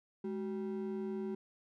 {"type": "ring-modulated tone", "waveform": "triangle", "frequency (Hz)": 293.7, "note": "D4", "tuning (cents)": 0, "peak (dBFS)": -31, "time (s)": [0.24, 1.35], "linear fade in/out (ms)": 5, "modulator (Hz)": 84, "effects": []}